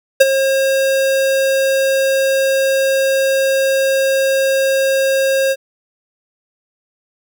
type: tone with ADSR envelope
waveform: square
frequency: 538 Hz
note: C5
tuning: 48 cents sharp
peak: -3 dBFS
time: 0.2-5.56 s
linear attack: 11 ms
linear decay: 28 ms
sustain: -10 dB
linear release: 47 ms
effects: none